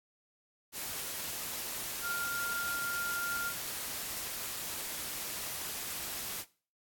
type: tone in noise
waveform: sine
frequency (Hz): 1396.9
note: F6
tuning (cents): 0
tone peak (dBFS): -34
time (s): 2.01-3.53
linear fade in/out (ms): 50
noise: white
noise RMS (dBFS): -39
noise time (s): 0.72-6.45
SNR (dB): +2
effects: noise-tail reverb RT60 0.4 s tail -20 dB re dry + AAC 64 kbps